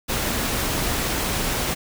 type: noise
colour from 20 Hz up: pink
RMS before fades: -24 dBFS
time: 0.08-1.75 s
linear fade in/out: 20 ms
effects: none